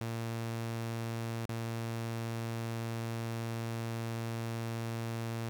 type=tone with dropouts; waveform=sawtooth; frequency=114.8 Hz; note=A#2; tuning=26 cents flat; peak=-31 dBFS; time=0.01-5.49 s; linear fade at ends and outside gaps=0 ms; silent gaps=1.456-1.493 s; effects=10-bit